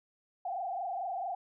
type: tone with frequency modulation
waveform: sine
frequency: 740 Hz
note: F#5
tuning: in tune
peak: -33 dBFS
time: 0.45-1.35 s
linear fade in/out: 5 ms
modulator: 24.5 Hz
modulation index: 2.2
effects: none